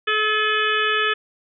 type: harmonic tone with a mistuned harmonic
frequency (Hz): 430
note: A4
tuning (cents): -40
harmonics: 1 / 3 / 4 / 5 / 6 / 7 / 8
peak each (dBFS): -26 / -23 / -22 / -35 / -26 / -27 / -29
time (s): 0.07-1.14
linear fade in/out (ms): 10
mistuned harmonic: 6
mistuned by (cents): -37
effects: none